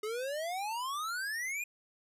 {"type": "exponential sweep", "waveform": "square", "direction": "up", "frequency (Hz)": [415.3, 2489], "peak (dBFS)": -35, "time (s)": [0.03, 1.64], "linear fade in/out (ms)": 5, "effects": ["resampled to 32000 Hz"]}